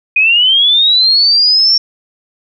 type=linear sweep; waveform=sine; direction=up; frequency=2465 to 5500 Hz; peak=-6 dBFS; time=0.16-1.78 s; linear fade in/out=5 ms; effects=none